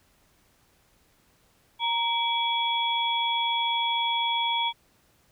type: tone cluster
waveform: sine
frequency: 933 / 2308 / 3356 Hz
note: A#5 / D7 / G#7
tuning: +1 / -31 / +17 cents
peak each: -26 / -33 / -27 dBFS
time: 1.79-4.73 s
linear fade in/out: 50 ms
effects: pink hiss -64 dBFS RMS until 5.31 s